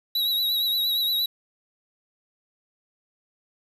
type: tone with vibrato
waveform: square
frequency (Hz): 3881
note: B7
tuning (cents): -31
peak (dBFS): -22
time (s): 0.15-1.26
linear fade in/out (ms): 5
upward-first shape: triangle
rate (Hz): 8.6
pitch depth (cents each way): 55
effects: 8-bit